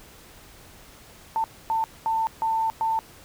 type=tone bursts at uneven times; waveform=sine; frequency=894 Hz; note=A5; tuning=27 cents sharp; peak=-21 dBFS; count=5; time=1.36-1.44 / 1.7-1.84 / 2.06-2.27 / 2.42-2.7 / 2.81-2.99 s; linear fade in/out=0 ms; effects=pink hiss -49 dBFS RMS until 3.24 s